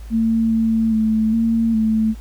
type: tone with pitch steps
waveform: sine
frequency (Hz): 225.6 / 224.3 / 219.3 / 227.7 / 219.9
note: A3 / A3 / A3 / A#3 / A3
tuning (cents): +44 / +34 / -6 / -40 / -1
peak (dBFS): -14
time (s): 0.1-2.15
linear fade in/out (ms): 50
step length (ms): 410
effects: added 54 Hz sine -31 dBFS peak until 2.2 s + pink hiss -49 dBFS RMS until 2.2 s